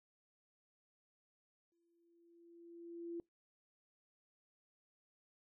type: tone with exponential growth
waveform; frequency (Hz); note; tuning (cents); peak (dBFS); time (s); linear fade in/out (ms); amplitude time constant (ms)
sine; 340; F4; -46; -40; 1.72-3.2; 1; 320
effects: noise-tail reverb RT60 0.2 s tail -26 dB re dry